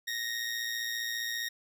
20% pulse tone with amplitude modulation, 1864.7 Hz, A#6, in tune, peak -25 dBFS, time 0.07-1.49 s, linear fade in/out 10 ms, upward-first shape sine, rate 115 Hz, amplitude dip 50%, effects none

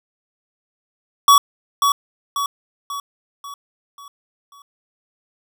square tone with echo, 1130 Hz, C#6, 33 cents sharp, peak -8 dBFS, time 1.28-1.38 s, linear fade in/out 2 ms, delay 540 ms, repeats 6, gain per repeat -6 dB, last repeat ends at 4.62 s, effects none

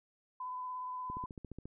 sine tone with vibrato, 1007 Hz, B5, 33 cents sharp, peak -38 dBFS, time 0.4-1.26 s, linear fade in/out 5 ms, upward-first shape triangle, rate 17 Hz, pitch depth 17 cents each way
click train, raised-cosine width 3 ms, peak -32 dBFS, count 9, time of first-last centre 1.1-1.656 s, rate 14.4 Hz
effects none

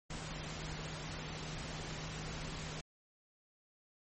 sine tone in noise, 155.56 Hz, D#3, in tune, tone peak -46 dBFS, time 0.1-2.81 s, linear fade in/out 5 ms, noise pink, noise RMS -44 dBFS, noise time 0.1-2.81 s, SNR -5 dB, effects MP3 32 kbps

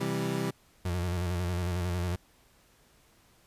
25% pulse chord, C major, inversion none, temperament equal, 130.81 / 164.81 / 196 Hz, C3 / E3 / G3, 0 / 0 / 0 cents, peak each -30 dBFS, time 0-0.51 s, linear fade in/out 10 ms
35% pulse tone with vibrato, 88.6 Hz, F2, 25 cents sharp, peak -27 dBFS, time 0.85-2.16 s, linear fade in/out 5 ms, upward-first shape square, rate 11 Hz, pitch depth 46 cents each way
effects pink hiss -63 dBFS RMS until 3.46 s + resampled to 32000 Hz

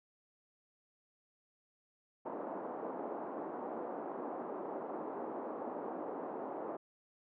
pink band-pass noise, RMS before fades -42 dBFS, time 2.25-6.77 s, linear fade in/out 10 ms, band 280 to 980 Hz, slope 24 dB/octave, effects none

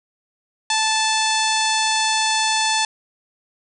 harmonic tone, 877 Hz, A5, 6 cents flat, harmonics 1 / 2 / 3 / 4 / 5 / 6 / 7 / 8 / 9 / 10, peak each -21 / -26 / -26 / -25 / -26 / -29 / -28 / -31 / -33 / -31 dBFS, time 0.7-2.85 s, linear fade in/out 2 ms, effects none

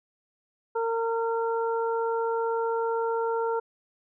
harmonic tone, 457.8 Hz, A#4, 31 cents flat, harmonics 1 / 2 / 3, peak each -26 / -30 / -35 dBFS, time 0.75-3.6 s, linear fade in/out 10 ms, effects none

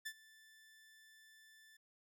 sawtooth tone with ADSR envelope, 1760 Hz, A6, in tune, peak -37 dBFS, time 0.05-1.77 s, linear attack 15 ms, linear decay 63 ms, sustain -21 dB, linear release 6 ms, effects none

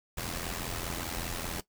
pink noise with amplitude modulation, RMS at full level -33 dBFS, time 0.17-1.61 s, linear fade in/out 10 ms, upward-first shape sine, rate 85 Hz, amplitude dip 70%, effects noise-tail reverb RT60 0.1 s tail -17 dB re dry

